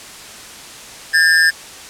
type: ring-modulated tone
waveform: square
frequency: 1700 Hz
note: G#6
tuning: 40 cents sharp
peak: -7 dBFS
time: 1.13-1.51 s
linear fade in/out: 20 ms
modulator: 80.4 Hz
effects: white hiss -35 dBFS RMS until 1.89 s + low-pass 9000 Hz 12 dB/octave